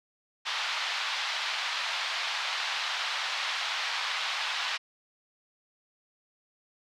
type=band-pass noise; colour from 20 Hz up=white; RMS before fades=-32 dBFS; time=0.45-4.78 s; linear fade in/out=20 ms; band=790 to 4200 Hz; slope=24 dB/octave; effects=none